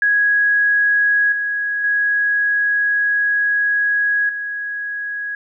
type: tone with level steps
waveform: sine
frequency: 1661.2 Hz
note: G#6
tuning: in tune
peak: -12 / -18 / -14 / -22 dBFS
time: 0.02-5.35 s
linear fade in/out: 2 ms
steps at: 1.32 / 1.84 / 4.29 s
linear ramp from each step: 2 ms
effects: none